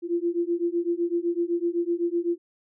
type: beating tone pair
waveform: sine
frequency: 339.9 / 347.8 Hz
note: F4 / F4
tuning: -47 / -7 cents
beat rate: 7.9 Hz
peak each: -26 dBFS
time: 0.02-2.38 s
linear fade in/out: 50 ms
effects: none